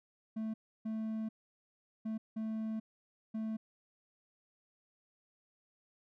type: tone bursts at uneven times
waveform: triangle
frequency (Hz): 220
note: A3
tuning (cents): 0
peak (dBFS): -33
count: 5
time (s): 0.36-0.54 / 0.85-1.29 / 2.05-2.18 / 2.36-2.8 / 3.34-3.57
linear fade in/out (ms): 10
effects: none